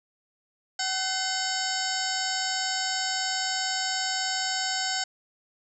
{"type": "harmonic tone with a mistuned harmonic", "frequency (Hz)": 757, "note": "F#5", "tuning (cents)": 39, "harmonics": [1, 2, 3, 4, 5, 6, 7, 9, 10], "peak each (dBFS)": [-33, -33, -39, -38, -39, -33, -33, -37, -36], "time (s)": [0.79, 5.04], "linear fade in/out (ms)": 5, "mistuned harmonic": 3, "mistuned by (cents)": -140, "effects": []}